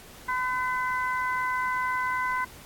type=harmonic tone; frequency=506 Hz; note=B4; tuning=42 cents sharp; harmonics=2 / 3 / 4; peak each=-27 / -31 / -33 dBFS; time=0.28-2.45 s; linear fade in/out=10 ms; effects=pink hiss -48 dBFS RMS until 2.65 s + AAC 64 kbps